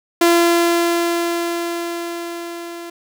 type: tone with level ramp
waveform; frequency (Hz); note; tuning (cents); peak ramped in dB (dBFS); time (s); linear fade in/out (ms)
sawtooth; 341.5; F4; -39; -6 to -26; 0.21-2.9; 5
effects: none